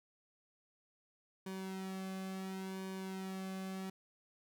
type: tone with flanger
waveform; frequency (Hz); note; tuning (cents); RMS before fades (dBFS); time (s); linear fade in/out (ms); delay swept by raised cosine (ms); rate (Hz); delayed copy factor
sawtooth; 190; F#3; +46; -43; 1.46-3.9; 5; 1.5 to 2.15; 0.71; -0.75
effects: none